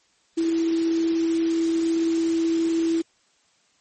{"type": "tone in noise", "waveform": "sine", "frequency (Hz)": 329.6, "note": "E4", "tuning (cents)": 0, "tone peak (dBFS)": -19, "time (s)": [0.37, 3.02], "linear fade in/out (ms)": 10, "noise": "white", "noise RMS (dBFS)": -37, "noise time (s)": [0.37, 3.02], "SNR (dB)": 15, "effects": ["white hiss -63 dBFS RMS until 3.8 s", "MP3 32 kbps"]}